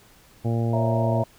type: harmonic tone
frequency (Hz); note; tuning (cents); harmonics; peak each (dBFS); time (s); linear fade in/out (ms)
115.9; A#2; -10; 1 / 2 / 3 / 4 / 5 / 6 / 7; -22 / -28 / -32 / -34 / -36 / -38 / -39; 0.44-1.24; 20
type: chord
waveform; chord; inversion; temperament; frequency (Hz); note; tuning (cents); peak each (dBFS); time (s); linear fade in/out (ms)
sine; A# diminished; first; equal; 554.4 / 659.3 / 932.3; C#5 / E5 / A#5; 0 / 0 / 0; -30 / -26 / -31; 0.73-1.24; 5
effects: pink hiss -54 dBFS RMS until 1.38 s